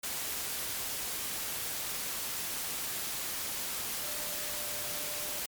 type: tone in noise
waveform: sine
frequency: 595 Hz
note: D5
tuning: 22 cents sharp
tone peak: -47 dBFS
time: 4.01-5.39 s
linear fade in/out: 5 ms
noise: white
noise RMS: -36 dBFS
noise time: 0.03-5.46 s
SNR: -14 dB
effects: MP3 96 kbps